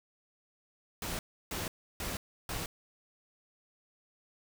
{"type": "noise bursts", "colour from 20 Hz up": "pink", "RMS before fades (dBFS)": -37, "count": 4, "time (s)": [1.02, 2.66], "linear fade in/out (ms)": 2, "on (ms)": 170, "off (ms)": 320, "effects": []}